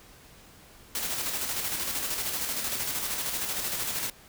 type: noise with tremolo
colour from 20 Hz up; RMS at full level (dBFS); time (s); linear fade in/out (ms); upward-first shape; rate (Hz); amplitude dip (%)
white; -30; 0.95-4.1; 2; square; 13; 35
effects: pink hiss -53 dBFS RMS until 4.28 s